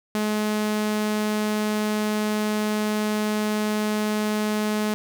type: tone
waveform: sawtooth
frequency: 212.4 Hz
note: G#3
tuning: 39 cents sharp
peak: -18 dBFS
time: 0.15-4.94 s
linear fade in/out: 0 ms
effects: none